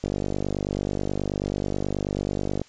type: click train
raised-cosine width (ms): 2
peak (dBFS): -13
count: 128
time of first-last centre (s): 0.04-2.616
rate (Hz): 49.3
effects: white hiss -53 dBFS RMS until 2.68 s + resampled to 16000 Hz